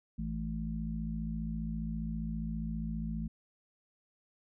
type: harmonic tone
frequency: 54.9 Hz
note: A1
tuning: 3 cents flat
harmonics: 1 / 3 / 4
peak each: -38 / -38 / -38 dBFS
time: 0.18-3.28 s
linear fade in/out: 10 ms
effects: none